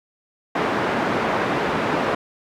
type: band-pass noise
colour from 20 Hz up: pink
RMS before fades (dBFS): -22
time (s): 0.55-2.15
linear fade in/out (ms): 5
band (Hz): 240 to 1700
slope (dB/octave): 12
effects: none